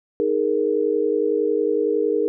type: chord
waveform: sine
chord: D# suspended fourth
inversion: none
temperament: equal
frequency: 311.1 / 415.3 / 466.2 Hz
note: D#4 / G#4 / A#4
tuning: 0 / 0 / 0 cents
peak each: -25 / -21 / -21 dBFS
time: 0.2-2.28 s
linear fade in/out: 0 ms
effects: none